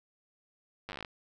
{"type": "slowing click train", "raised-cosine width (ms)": 0.3, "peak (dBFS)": -24, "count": 12, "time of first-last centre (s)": [0.89, 1.048], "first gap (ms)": 9, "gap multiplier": 1.09, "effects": []}